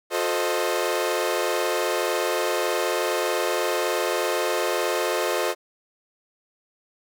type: chord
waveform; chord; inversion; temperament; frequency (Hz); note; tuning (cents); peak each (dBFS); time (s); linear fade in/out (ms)
sawtooth; F dominant seventh; none; equal with one note detuned; 358.2 / 440 / 523.3 / 622.3; F4 / A4 / C5 / Eb5; +44 / 0 / 0 / 0; -24; 0.1-5.55; 50
effects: none